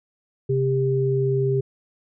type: tone pair together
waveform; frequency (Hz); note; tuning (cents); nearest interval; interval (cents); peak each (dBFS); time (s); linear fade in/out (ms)
sine; 132.7 / 397.7; C3 / G4; +25 / +25; octave + perfect fifth; 1900; -21; 0.49-1.61; 10
effects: none